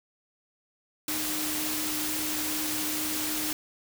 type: tone in noise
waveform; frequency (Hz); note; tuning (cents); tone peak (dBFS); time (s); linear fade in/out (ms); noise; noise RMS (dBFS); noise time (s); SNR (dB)
sine; 306.5; D#4; -26; -35; 1.08-3.53; 2; white; -31; 1.08-3.53; -7
effects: none